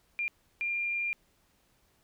sine tone bursts at uneven times, 2396 Hz, D7, 34 cents sharp, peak -29 dBFS, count 2, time 0.19-0.28 / 0.61-1.13 s, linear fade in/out 0 ms, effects pink hiss -69 dBFS RMS until 2.03 s

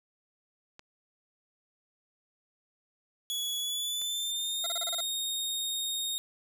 clicks, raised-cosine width 0.2 ms, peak -30 dBFS, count 2, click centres 0.794 / 4.017 s
sawtooth tone with pitch glide, 3382 to 3709 Hz, G#7 to A#7, +31 to -9 cents, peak -28 dBFS, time 3.3-6.18 s, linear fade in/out 0 ms, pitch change +160 cents, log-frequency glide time 3.59-4.69 s
25% pulse tone bursts, 681 Hz, F5, 44 cents flat, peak -32 dBFS, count 7, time 4.64-5.006 s, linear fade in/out 2 ms, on 24 ms, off 33 ms
effects none

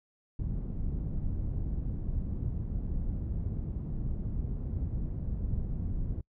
pink low-pass noise, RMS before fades -33 dBFS, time 0.39-6.21 s, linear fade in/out 5 ms, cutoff 160 Hz, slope 12 dB/octave, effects noise-tail reverb RT60 0.1 s tail -26 dB re dry

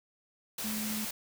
sine tone in noise, 215.3 Hz, A3, 37 cents flat, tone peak -35 dBFS, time 0.64-1.05 s, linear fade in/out 5 ms, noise white, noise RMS -37 dBFS, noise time 0.58-1.11 s, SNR -1 dB, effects none

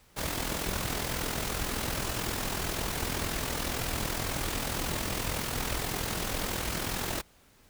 pink noise with amplitude modulation, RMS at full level -30 dBFS, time 0.16-7.22 s, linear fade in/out 20 ms, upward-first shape sine, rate 41.9 Hz, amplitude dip 55%, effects pink hiss -61 dBFS RMS until 7.69 s

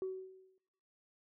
sine tone with exponential decay, 376.8 Hz, F#4, 32 cents sharp, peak -32 dBFS, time 0.02-0.58 s, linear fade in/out 1 ms, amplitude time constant 120 ms, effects noise-tail reverb RT60 0.9 s tail -18 dB re dry + tanh soft clip ceiling -32 dBFS

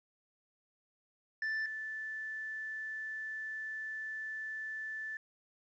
triangle / sine tone pair in turn, 1761 / 1754.7 Hz, A6 / A6, +1 / -5 cents, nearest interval unison, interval 6 cents, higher first, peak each -31 / -38 dBFS, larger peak first, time 1.42-1.66 / 1.66-5.17 s, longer second, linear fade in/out 2 ms, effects resampled to 16000 Hz + 11-bit

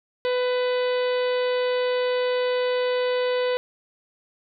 harmonic tone with a mistuned harmonic, 498.9 Hz, B4, 17 cents sharp, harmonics 1 / 2 / 3 / 4 / 5 / 6 / 7 / 8 / 9, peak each -21 / -33 / -36 / -36 / -40 / -38 / -41 / -41 / -43 dBFS, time 0.25-3.57 s, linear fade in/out 0 ms, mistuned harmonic 8, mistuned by -41 cents, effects none

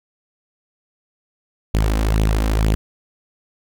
sawtooth tone with flanger, 53.5 Hz, A1, 48 cents flat, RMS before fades -17 dBFS, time 1.74-2.75 s, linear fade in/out 0 ms, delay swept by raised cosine 0.29 to 3.89 ms, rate 2.1 Hz, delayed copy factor +0.6, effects none

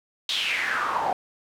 pink noise with band-pass filter sweep, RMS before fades -26 dBFS, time 0.29-1.13 s, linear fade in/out 2 ms, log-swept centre 3800 to 710 Hz, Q 5.1, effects none

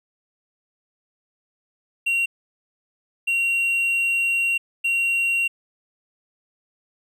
triangle tone bursts at uneven times, 2750 Hz, F7, 27 cents flat, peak -17 dBFS, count 3, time 2.06-2.26 / 3.27-4.58 / 4.84-5.48 s, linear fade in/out 10 ms, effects none

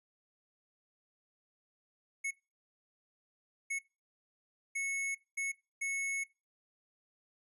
square tone bursts at uneven times, 2199 Hz, C#7, 14 cents flat, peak -34 dBFS, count 5, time 2.24-2.31 / 3.7-3.79 / 4.75-5.15 / 5.37-5.52 / 5.81-6.24 s, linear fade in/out 10 ms, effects noise-tail reverb RT60 0.3 s tail -23 dB re dry + resampled to 32000 Hz

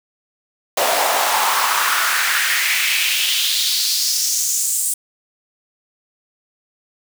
pink noise with high-pass filter sweep, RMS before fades -18 dBFS, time 0.77-4.94 s, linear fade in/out 5 ms, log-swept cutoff 600 to 8800 Hz, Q 3, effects none

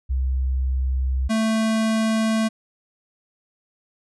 sine / square tone pair in turn, 65.1 / 221.3 Hz, C2 / A3, -8 / +10 cents, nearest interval octave + major sixth, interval 2118 cents, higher second, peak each -19 dBFS, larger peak neither, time 0.09-1.29 / 1.29-2.49 s, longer neither, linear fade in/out 20 ms, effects resampled to 24000 Hz

